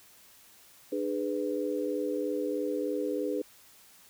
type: chord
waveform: sine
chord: G# diminished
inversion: second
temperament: just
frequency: 299 / 415.3 / 498.4 Hz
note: D4 / G#4 / B4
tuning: +31 / 0 / +16 cents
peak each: -33 dBFS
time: 0.92-3.42 s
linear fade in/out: 5 ms
effects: white hiss -57 dBFS RMS until 4.09 s